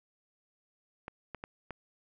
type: clicks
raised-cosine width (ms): 0.5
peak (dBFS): -25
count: 4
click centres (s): 1.081 / 1.347 / 1.439 / 1.707
effects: none